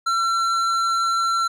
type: tone with hard clipping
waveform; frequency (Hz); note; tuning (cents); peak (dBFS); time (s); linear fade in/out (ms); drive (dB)
sine; 1353; E6; +45; -20; 0.06-1.48; 10; 10
effects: none

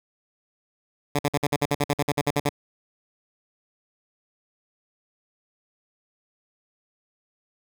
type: tone bursts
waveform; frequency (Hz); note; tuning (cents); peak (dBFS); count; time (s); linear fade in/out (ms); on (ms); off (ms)
10% pulse; 144.6; D3; -27; -12; 15; 1.15-2.493; 5; 41; 52
effects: none

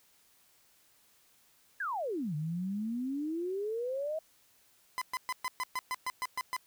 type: exponential two-way sweep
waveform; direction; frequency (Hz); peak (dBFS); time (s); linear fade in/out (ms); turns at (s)
sine; down then up; 1715 to 146.83 to 646; -32; 1.8-4.19; 5; 2.35
type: tone bursts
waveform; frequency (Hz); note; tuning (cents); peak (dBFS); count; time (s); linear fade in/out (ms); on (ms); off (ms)
30% pulse; 1015; B5; +47; -29; 11; 4.98-6.565; 0; 35; 120
effects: white hiss -66 dBFS RMS until 6.66 s

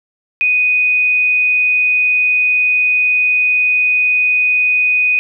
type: tone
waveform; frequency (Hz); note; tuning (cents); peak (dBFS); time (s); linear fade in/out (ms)
sine; 2489; D#7; 0; -10; 0.41-5.19; 0
effects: none

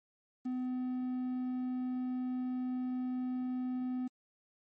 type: tone with quantisation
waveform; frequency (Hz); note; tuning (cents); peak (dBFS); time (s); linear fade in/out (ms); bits
triangle; 253; B3; +42; -31; 0.45-4.08; 10; 10
effects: MP3 32 kbps

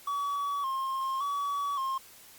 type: tone with vibrato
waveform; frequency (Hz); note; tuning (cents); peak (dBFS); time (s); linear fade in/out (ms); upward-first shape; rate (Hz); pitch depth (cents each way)
triangle; 1100; C#6; -14; -27; 0.07-1.98; 5; square; 0.88; 56
effects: white hiss -53 dBFS RMS until 2.38 s + Opus 48 kbps

